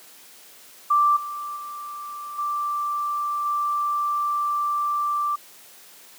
sine tone with level steps, 1174.7 Hz, D6, in tune, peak -15 / -29 / -32 / -23 / -21 dBFS, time 0.9-5.36 s, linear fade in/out 10 ms, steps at 1.16 / 1.56 / 2.38 / 3.45 s, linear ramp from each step 10 ms, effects white hiss -48 dBFS RMS until 6.18 s + high-pass 200 Hz 12 dB/octave

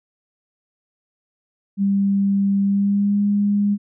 sine tone with pitch glide, 198.1 to 203.8 Hz, G3 to G#3, +18 to -32 cents, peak -15 dBFS, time 1.77-3.78 s, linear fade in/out 50 ms, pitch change +50 cents, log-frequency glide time 2.63-3.21 s, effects none

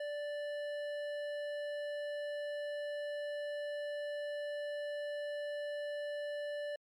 triangle tone with hard clipping, 586 Hz, D5, 4 cents flat, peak -39 dBFS, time 0-6.76 s, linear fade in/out 5 ms, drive 15 dB, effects MP3 96 kbps

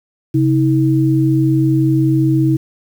sine tone pair together, 134.4 / 319.7 Hz, C3 / D#4, +47 / +47 cents, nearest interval octave + minor third, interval 1500 cents, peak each -13 dBFS, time 0.34-2.57 s, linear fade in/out 10 ms, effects 7-bit

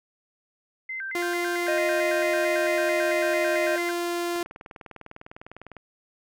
sine tone with vibrato, 1800 Hz, A6, 39 cents sharp, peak -30 dBFS, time 0.89-3.91 s, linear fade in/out 5 ms, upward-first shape square, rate 4.5 Hz, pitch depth 240 cents each way
sawtooth tone with pitch glide, 349.2 to 346.4 Hz, F4 to F4, 0 to -14 cents, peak -22 dBFS, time 1.15-4.43 s, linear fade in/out 2 ms, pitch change -14 cents, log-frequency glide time 2.07-4.15 s
harmonic tone, 620 Hz, D#5, 6 cents flat, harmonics 1 / 3 / 4, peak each -24 / -34 / -36 dBFS, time 1.68-3.76 s, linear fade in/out 2 ms
click train, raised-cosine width 0.5 ms, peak -27 dBFS, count 29, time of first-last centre 4.36-5.767 s, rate 19.9 Hz
effects none

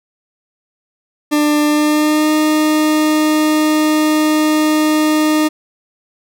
40% pulse tone with pitch glide, 297.9 to 307.3 Hz, D4 to D#4, +25 to -21 cents, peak -10 dBFS, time 1.31-5.49 s, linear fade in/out 20 ms, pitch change +54 cents, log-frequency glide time 1.66-2.31 s, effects none

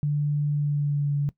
sine tone with pitch glide, 146.83 to 143.64 Hz, D3 to D3, 0 to -38 cents, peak -21 dBFS, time 0.03-1.29 s, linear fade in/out 0 ms, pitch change -38 cents, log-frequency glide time 0.52-1.15 s, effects noise-tail reverb RT60 0.1 s tail -19 dB re dry

